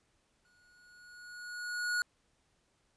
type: tone with exponential growth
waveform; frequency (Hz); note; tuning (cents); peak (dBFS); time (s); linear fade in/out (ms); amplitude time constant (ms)
square; 1452; F#6; -33; -29; 0.45-2.02; 1; 340
effects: pink hiss -74 dBFS RMS until 2.96 s + resampled to 22050 Hz